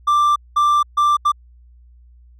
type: tone bursts at uneven times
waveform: triangle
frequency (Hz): 1179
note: D6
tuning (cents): +6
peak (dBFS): -10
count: 4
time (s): 0.07-0.36 / 0.56-0.83 / 0.97-1.17 / 1.25-1.32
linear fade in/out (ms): 10
effects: added 60 Hz sine -44 dBFS peak until 2.39 s